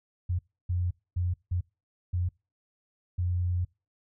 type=tone bursts at uneven times; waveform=sine; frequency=89 Hz; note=F2; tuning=33 cents sharp; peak=-25 dBFS; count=6; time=0.29-0.39 / 0.69-0.91 / 1.16-1.34 / 1.51-1.61 / 2.13-2.29 / 3.18-3.65 s; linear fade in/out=10 ms; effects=noise-tail reverb RT60 0.3 s tail -26 dB re dry